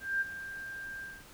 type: tone with ADSR envelope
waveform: sine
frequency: 1587 Hz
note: G6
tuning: 21 cents sharp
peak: -26 dBFS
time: 0-1.25 s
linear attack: 210 ms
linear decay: 25 ms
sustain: -13 dB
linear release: 230 ms
effects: pink hiss -54 dBFS RMS until 1.33 s